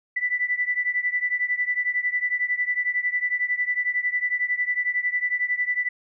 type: beating tone pair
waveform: sine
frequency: 1975.5 / 1986.5 Hz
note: B6 / B6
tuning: 0 / +10 cents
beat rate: 11 Hz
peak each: -24 / -26 dBFS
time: 0.16-5.89 s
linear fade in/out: 10 ms
effects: none